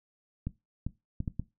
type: clicks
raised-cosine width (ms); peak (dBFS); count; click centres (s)
5; -20; 5; 0.47 / 0.866 / 1.204 / 1.278 / 1.396
effects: noise-tail reverb RT60 0.2 s tail -17 dB re dry